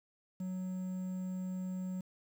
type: tone with quantisation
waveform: triangle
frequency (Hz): 184.9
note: F#3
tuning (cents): -1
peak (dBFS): -34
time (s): 0.4-2.01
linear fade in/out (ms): 5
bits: 10
effects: none